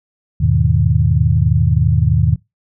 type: chord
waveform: sine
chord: E major seventh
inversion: none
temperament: equal with one note detuned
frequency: 80.52 / 103.83 / 123.47 / 155.56 Hz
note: E2 / G#2 / B2 / D#3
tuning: -40 / 0 / 0 / 0 cents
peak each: -16 dBFS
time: 0.4-2.36 s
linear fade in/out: 10 ms
effects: noise-tail reverb RT60 0.2 s tail -22 dB re dry